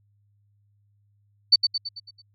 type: tone with echo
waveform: sine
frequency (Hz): 4532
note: C#8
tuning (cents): +37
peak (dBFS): -10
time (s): 1.52-1.56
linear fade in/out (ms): 10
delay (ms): 110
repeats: 6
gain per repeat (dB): -6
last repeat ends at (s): 2.22
effects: added 102 Hz sine -61 dBFS peak until 2.34 s + MP3 64 kbps